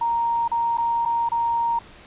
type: tone with dropouts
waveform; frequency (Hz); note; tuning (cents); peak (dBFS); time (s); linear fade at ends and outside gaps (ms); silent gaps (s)
sine; 932.3; A#5; 0; -19; 0.01-1.79; 5; 0.479-0.515 / 0.773-0.781 / 1.052-1.058 / 1.289-1.317
effects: pink hiss -46 dBFS RMS until 2.06 s + resampled to 8000 Hz